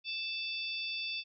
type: harmonic tone with a mistuned harmonic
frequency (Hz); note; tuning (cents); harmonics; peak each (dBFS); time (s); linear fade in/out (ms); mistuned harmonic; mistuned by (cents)
880; A5; 0; 3 / 4 / 5 / 6; -38 / -40 / -41 / -48; 0.04-1.24; 50; 5; +81
effects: none